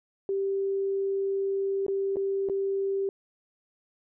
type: tone with dropouts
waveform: sine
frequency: 391.6 Hz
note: G4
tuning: 2 cents flat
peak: -25 dBFS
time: 0.29-3.09 s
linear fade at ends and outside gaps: 1 ms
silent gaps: 1.865-1.882 / 2.159-2.168 / 2.488-2.497 s
effects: none